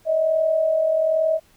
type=tone pair together; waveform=sine; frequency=597.9 / 639 Hz; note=D5 / D#5; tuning=+31 / +46 cents; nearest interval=minor second; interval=115 cents; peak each=-26 / -17 dBFS; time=0.05-1.4 s; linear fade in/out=50 ms; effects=pink hiss -57 dBFS RMS until 1.56 s